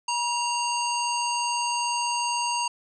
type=harmonic tone with a mistuned harmonic; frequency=927 Hz; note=A#5; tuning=10 cents flat; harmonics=1 / 3 / 5 / 7 / 9; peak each=-26 / -31 / -33 / -34 / -36 dBFS; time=0.08-2.68 s; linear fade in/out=5 ms; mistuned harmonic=1; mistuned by=+58 cents; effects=none